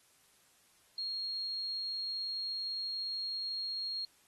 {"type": "tone", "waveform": "sine", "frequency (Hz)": 4265, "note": "C8", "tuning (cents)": 32, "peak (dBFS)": -35, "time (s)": [0.98, 4.05], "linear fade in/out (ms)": 2, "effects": ["white hiss -67 dBFS RMS until 4.27 s", "AAC 32 kbps"]}